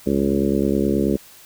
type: harmonic tone with a mistuned harmonic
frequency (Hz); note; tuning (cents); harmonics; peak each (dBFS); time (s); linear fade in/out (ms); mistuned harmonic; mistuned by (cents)
69.4; C#2; +3; 1 / 2 / 3 / 4 / 5 / 6 / 7 / 8; -30 / -31 / -21 / -23 / -23 / -24 / -30 / -30; 0.06-1.17; 10; 2; -21
effects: white hiss -46 dBFS RMS until 1.45 s